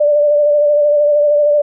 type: tone with vibrato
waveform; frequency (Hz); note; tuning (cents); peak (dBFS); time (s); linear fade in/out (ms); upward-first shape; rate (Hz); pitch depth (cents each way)
sine; 589; D5; +5; -8; 0-1.62; 10; sine; 13; 28
effects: none